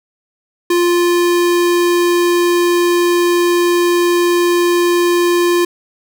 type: tone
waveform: square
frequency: 349.2 Hz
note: F4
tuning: in tune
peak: -11 dBFS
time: 0.7-5.65 s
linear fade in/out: 5 ms
effects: none